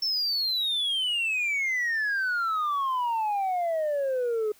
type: exponential sweep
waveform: sine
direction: down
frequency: 5400 to 417.7 Hz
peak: -22 dBFS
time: 0.02-4.52 s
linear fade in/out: 5 ms
effects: tanh soft clip ceiling -23 dBFS + white hiss -58 dBFS RMS until 4.59 s